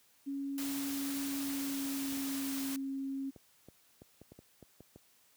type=tone with pitch glide; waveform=sine; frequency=277.2 to 271.2 Hz; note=C#4 to C#4; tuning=0 to -38 cents; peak=-35 dBFS; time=0.26-3.31 s; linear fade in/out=20 ms; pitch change=-38 cents; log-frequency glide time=1.47-2.68 s
type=noise; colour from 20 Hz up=white; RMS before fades=-42 dBFS; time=0.58-2.76 s; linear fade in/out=0 ms
type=clicks; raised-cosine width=2 ms; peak=-38 dBFS; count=11; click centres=2.124 / 2.172 / 3.362 / 3.686 / 4.019 / 4.216 / 4.32 / 4.39 / 4.627 / 4.806 / 4.96 s
effects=white hiss -67 dBFS RMS until 5.36 s + high-pass 60 Hz 12 dB/octave